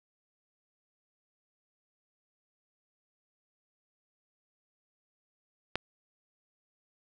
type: click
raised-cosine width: 0.3 ms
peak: -13 dBFS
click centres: 5.756 s
effects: none